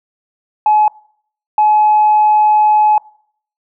sine tone pair in turn, 850 / 850 Hz, G#5 / G#5, +40 / +40 cents, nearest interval unison, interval 0 cents, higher neither, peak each -6 dBFS, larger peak neither, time 0.66-0.88 / 1.58-2.98 s, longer second, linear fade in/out 2 ms, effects noise-tail reverb RT60 0.6 s tail -24 dB re dry + tanh soft clip ceiling -3 dBFS

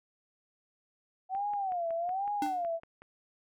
sine tone with vibrato, 740 Hz, F#5, in tune, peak -30 dBFS, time 1.29-2.8 s, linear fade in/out 50 ms, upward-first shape sine, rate 1.2 Hz, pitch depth 190 cents each way
click train, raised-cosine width 0.5 ms, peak -35 dBFS, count 10, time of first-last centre 1.35-3.02 s, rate 5.39 Hz
square tone with exponential decay, 297.5 Hz, D4, 22 cents sharp, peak -30 dBFS, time 2.42-2.66 s, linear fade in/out 2 ms, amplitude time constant 52 ms
effects none

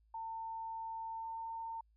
sine tone with pitch glide, 900 to 907.8 Hz, A5 to A#5, +39 to -46 cents, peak -40 dBFS, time 0.14-1.81 s, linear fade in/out 5 ms, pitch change +15 cents, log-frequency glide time 1.1-1.52 s, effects added 54 Hz sine -67 dBFS peak until 1.96 s

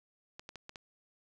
clicks, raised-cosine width 0.2 ms, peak -28 dBFS, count 5, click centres 0.395 / 0.491 / 0.557 / 0.694 / 0.758 s, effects none

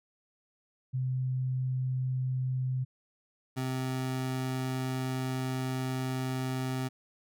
sine / 25% pulse tone pair in turn, 128.9 / 129.95 Hz, C3 / C3, -26 / -11 cents, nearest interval unison, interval 15 cents, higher second, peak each -28 / -27 dBFS, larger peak second, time 0.93-2.85 / 3.56-6.89 s, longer second, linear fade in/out 20 ms, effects none

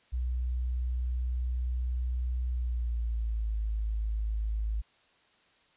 sine tone with pitch glide, 61.74 to 53.75 Hz, B1 to A1, 0 to -40 cents, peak -28 dBFS, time 0.12-4.82 s, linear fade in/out 20 ms, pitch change -240 cents, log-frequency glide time 2.51-3.52 s, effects white hiss -65 dBFS RMS until 5.76 s + resampled to 8000 Hz

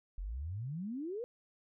sine exponential sweep, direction up, 41.64 to 500 Hz, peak -37 dBFS, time 0.18-1.24 s, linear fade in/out 0 ms, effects none

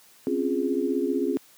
sine chord, Db major seventh, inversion third, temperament equal, 261.6 / 277.2 / 349.2 / 415.3 Hz, C4 / Db4 / F4 / Ab4, 0 / 0 / 0 / 0 cents, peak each -28 dBFS, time 0.27-1.37 s, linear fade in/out 0 ms, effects white hiss -55 dBFS RMS until 1.57 s + high-pass 150 Hz 12 dB/octave

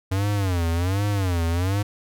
square tone with vibrato, 92.5 Hz, F#2, in tune, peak -21 dBFS, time 0.11-1.83 s, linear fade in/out 10 ms, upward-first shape sine, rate 1.3 Hz, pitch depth 190 cents each way, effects none

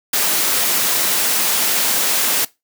white noise, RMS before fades -17 dBFS, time 0.13-2.45 s, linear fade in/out 5 ms, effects noise-tail reverb RT60 0.2 s tail -20 dB re dry + high-pass 200 Hz 12 dB/octave

